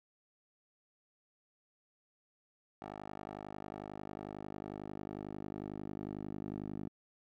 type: tone with band-pass filter sweep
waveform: 10% pulse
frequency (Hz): 51.1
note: G#1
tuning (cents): -27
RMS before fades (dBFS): -44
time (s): 2.82-6.89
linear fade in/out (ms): 0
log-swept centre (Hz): 730 to 270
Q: 1.2
effects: none

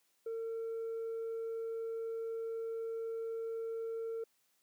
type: tone with tanh clipping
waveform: triangle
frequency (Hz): 454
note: A#4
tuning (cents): -46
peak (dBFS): -37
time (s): 0.26-4.24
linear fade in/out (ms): 5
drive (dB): 6
effects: white hiss -75 dBFS RMS until 4.62 s + high-pass 150 Hz 12 dB/octave

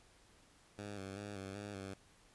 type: tone with vibrato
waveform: 10% pulse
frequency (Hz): 99.7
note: G2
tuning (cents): +30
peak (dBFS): -36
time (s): 0.78-1.94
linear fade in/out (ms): 5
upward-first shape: square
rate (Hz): 2.6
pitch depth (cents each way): 49
effects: pink hiss -66 dBFS RMS until 2.34 s + resampled to 24000 Hz

